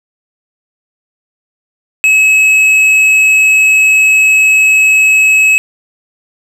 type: tone with tanh clipping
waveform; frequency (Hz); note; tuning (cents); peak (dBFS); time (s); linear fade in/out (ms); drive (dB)
triangle; 2573; E7; -43; -6; 2.04-5.58; 0; 11
effects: none